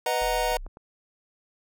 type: chord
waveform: square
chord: B major seventh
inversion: none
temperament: equal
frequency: 493.9 / 622.3 / 740 / 932.3 Hz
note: B4 / D#5 / F#5 / A#5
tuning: 0 / 0 / 0 / 0 cents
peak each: -30 dBFS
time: 0.06-0.57 s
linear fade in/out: 2 ms
type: linear sweep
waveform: sine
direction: down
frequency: 43.1 to 30.48 Hz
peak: -34 dBFS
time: 0.21-0.68 s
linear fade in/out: 10 ms
type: clicks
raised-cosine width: 1 ms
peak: -31 dBFS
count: 4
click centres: 0.219 / 0.519 / 0.665 / 0.771 s
effects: none